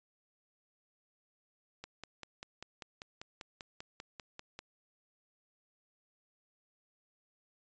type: click train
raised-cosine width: 0.2 ms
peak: -27 dBFS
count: 15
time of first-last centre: 1.84-4.59 s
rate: 5.09 Hz
effects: resampled to 16000 Hz